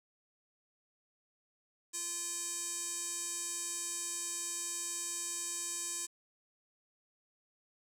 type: tone with band-pass filter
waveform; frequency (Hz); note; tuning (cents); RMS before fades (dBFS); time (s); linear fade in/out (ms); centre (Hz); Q
square; 345.2; F4; -20; -39; 1.93-6.07; 20; 7800; 4.8
effects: 10-bit